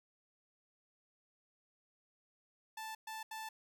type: tone bursts at uneven times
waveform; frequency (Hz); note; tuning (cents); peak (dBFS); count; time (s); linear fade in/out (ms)
sawtooth; 880; A5; 0; -39; 3; 2.77-2.95 / 3.07-3.23 / 3.31-3.49; 5
effects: none